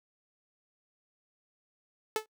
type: tone with exponential decay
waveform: sawtooth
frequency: 434.4 Hz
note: A4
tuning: 22 cents flat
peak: -20 dBFS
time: 2.16-2.26 s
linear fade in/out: 1 ms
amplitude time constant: 21 ms
effects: noise-tail reverb RT60 0.1 s tail -24 dB re dry